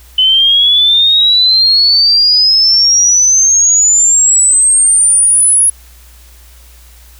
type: exponential sweep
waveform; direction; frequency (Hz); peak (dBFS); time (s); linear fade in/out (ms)
sine; up; 3020 to 10548; -5; 0.18-5.7; 5
effects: added 60 Hz sine -37 dBFS peak until 7.19 s + white hiss -43 dBFS RMS until 7.19 s